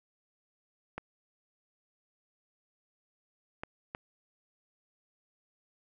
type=clicks; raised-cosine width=0.5 ms; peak=-22 dBFS; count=3; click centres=0.98 / 3.635 / 3.949 s; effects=none